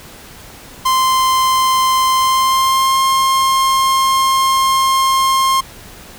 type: tone with pitch glide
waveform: 45% pulse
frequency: 1042 to 1063.3 Hz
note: C6 to C6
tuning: -7 to +28 cents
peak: -11 dBFS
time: 0.85-5.61 s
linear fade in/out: 10 ms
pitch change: +35 cents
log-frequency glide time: 2.12-3 s
effects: pink hiss -37 dBFS RMS until 6.18 s